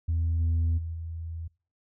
sine tone with level steps, 82.41 Hz, E2, in tune, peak -22 / -20 / -31 / -33 dBFS, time 0.08-1.48 s, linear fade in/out 10 ms, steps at 0.39 / 0.77 / 0.93 s, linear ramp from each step 20 ms, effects noise-tail reverb RT60 0.4 s tail -26 dB re dry + tanh soft clip ceiling -21 dBFS

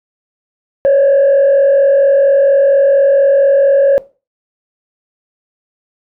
sine tone with frequency modulation, 554 Hz, C#5, 1 cent flat, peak -4 dBFS, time 0.85-3.98 s, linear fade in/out 0 ms, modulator 44.3 Hz, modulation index 0.44, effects noise-tail reverb RT60 0.3 s tail -19 dB re dry + tanh soft clip ceiling -4 dBFS

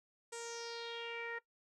sawtooth tone with low-pass filter sweep, 466.2 Hz, A#4, in tune, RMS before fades -44 dBFS, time 0.32-1.39 s, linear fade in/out 10 ms, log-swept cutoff 8300 to 1800 Hz, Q 4.8, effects noise-tail reverb RT60 0.1 s tail -18 dB re dry

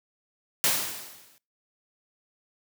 white noise with exponential decay, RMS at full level -21 dBFS, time 0.64-1.38 s, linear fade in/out 0 ms, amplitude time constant 160 ms, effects noise-tail reverb RT60 0.3 s tail -24 dB re dry + high-pass 100 Hz 12 dB/octave

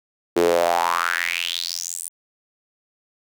sawtooth tone with high-pass filter sweep, 85.8 Hz, F2, 30 cents flat, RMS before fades -22 dBFS, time 0.36-2.09 s, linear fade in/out 10 ms, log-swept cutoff 360 to 10000 Hz, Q 5.5, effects none

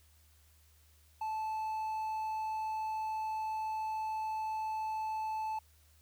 triangle tone, 873 Hz, A5, 14 cents flat, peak -32 dBFS, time 1.21-5.59 s, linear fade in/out 5 ms, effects added 76 Hz sine -63 dBFS peak until 6.01 s + white hiss -68 dBFS RMS until 6.01 s

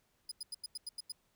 30% pulse tone bursts, 4982 Hz, D#8, 1 cent sharp, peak -36 dBFS, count 8, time 0.29-1.121 s, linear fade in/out 5 ms, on 26 ms, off 89 ms, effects pink hiss -75 dBFS RMS until 1.35 s

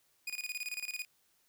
sawtooth tone with tremolo, 2467 Hz, D#7, 15 cents flat, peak -32 dBFS, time 0.27-1.05 s, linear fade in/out 5 ms, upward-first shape square, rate 18 Hz, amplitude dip 80%, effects white hiss -72 dBFS RMS until 1.48 s

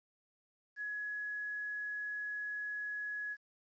sine tone with quantisation, 1683 Hz, G#6, 23 cents sharp, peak -37 dBFS, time 0.76-3.37 s, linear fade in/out 50 ms, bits 11, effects resampled to 16000 Hz

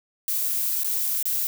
violet noise with dropouts, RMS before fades -25 dBFS, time 0.28-1.47 s, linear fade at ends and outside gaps 0 ms, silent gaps 0.834-0.845 / 1.227-1.255 s, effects none

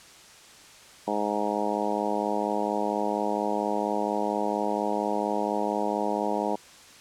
harmonic tone, 104.3 Hz, G#2, 8 cents sharp, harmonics 2 / 3 / 4 / 5 / 6 / 7 / 8 / 9, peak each -33 / -33 / -33 / -33 / -33 / -33 / -33 / -33 dBFS, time 1.07-6.56 s, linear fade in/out 10 ms, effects white hiss -50 dBFS RMS until 7 s + low-pass 8000 Hz 12 dB/octave

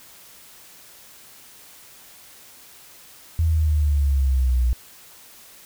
sine exponential sweep, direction down, 82.41 to 59.8 Hz, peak -16 dBFS, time 3.39-4.73 s, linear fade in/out 0 ms, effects white hiss -47 dBFS RMS until 5.65 s

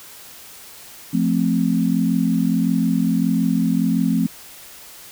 sine chord, F major, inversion none, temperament equal, 174.61 / 220 / 261.6 Hz, F3 / A3 / C4, 0 / 0 / 0 cents, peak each -20 dBFS, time 1.13-4.27 s, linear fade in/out 10 ms, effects white hiss -41 dBFS RMS until 5.11 s

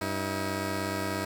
10% pulse tone pair together, 96.71 / 319.7 Hz, G2 / D#4, -23 / +47 cents, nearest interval octave + major sixth, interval 2070 cents, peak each -24 dBFS, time 0.01-1.25 s, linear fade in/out 5 ms, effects none

